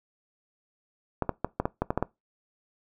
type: clicks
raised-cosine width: 1 ms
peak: -11 dBFS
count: 9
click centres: 1.223 / 1.293 / 1.446 / 1.6 / 1.655 / 1.82 / 1.905 / 1.976 / 2.026 s
effects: noise-tail reverb RT60 0.2 s tail -21 dB re dry